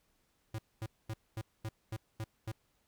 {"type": "tone bursts", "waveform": "square", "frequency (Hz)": 110, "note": "A2", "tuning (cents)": 0, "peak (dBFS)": -37, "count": 8, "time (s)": [0.54, 2.518], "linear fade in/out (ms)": 5, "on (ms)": 46, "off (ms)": 230, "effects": ["pink hiss -75 dBFS RMS until 2.87 s"]}